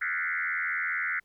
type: tone with frequency modulation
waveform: sine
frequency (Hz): 1756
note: A6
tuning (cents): -4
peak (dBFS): -27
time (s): 0.01-1.2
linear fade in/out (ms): 10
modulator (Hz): 84.6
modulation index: 4.5
effects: pink hiss -72 dBFS RMS until 1.24 s